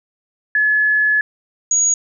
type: tone pair in turn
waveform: sine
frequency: 1709 / 6711 Hz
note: G#6 / G#8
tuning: +49 / +17 cents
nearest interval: 2 octaves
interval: 2368 cents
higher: second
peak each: -12 dBFS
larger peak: neither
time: 0.55-1.21 / 1.71-1.94 s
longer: first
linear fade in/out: 2 ms
effects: none